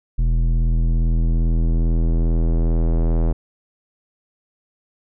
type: tone with low-pass filter sweep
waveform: square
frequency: 41.2 Hz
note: E1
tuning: in tune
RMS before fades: -17 dBFS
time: 0.18-3.33 s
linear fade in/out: 10 ms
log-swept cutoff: 140 to 600 Hz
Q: 0.96
effects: none